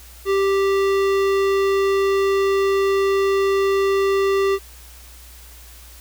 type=tone with low-pass filter; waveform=square; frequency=392 Hz; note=G4; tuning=in tune; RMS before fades=-18 dBFS; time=0.25-4.59 s; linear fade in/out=50 ms; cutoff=4500 Hz; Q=0.55; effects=added 60 Hz sine -42 dBFS peak until 6 s + white hiss -45 dBFS RMS until 6 s